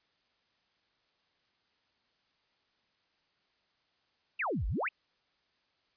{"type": "exponential two-way sweep", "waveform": "sine", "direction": "down then up", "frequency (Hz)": [2899, 42.33, 2899], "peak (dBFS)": -30, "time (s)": [4.39, 4.89], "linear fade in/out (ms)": 10, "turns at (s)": 4.67, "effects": ["white hiss -74 dBFS RMS until 5.96 s", "resampled to 11025 Hz"]}